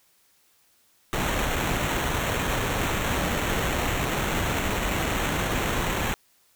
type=noise with sample-and-hold; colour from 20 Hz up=pink; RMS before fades=-26 dBFS; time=1.13-6.14 s; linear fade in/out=0 ms; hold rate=4900 Hz; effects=white hiss -63 dBFS RMS until 6.55 s